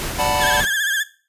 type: noise with tremolo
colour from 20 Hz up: pink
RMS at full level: -25 dBFS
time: 0-0.65 s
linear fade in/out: 0 ms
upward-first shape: triangle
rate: 5.4 Hz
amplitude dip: 25%
type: chord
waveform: square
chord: B minor seventh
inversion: first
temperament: equal with one note detuned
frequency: 587.3 / 740 / 880 / 990.6 Hz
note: D5 / F#5 / A5 / B5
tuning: 0 / 0 / 0 / +5 cents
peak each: -24 dBFS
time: 0.18-0.62 s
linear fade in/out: 20 ms
type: tone with vibrato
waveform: 35% pulse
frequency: 1661.2 Hz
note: G#6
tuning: in tune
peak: -16 dBFS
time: 0.4-1.04 s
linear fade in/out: 20 ms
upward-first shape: sine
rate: 15 Hz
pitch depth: 88 cents each way
effects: noise-tail reverb RT60 0.4 s tail -17 dB re dry + resampled to 32000 Hz